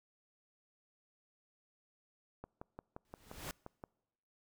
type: click train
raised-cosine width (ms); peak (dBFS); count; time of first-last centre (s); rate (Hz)
1; -32; 9; 2.44-3.839; 5.72
type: noise with exponential growth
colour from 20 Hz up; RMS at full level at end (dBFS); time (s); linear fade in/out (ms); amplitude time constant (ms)
pink; -40; 3.05-3.51; 1; 99
effects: noise-tail reverb RT60 1.0 s tail -26 dB re dry